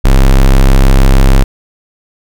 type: tone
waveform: square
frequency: 33.24 Hz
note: C1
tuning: 28 cents sharp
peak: -3 dBFS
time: 0.04-1.44 s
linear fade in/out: 10 ms
effects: none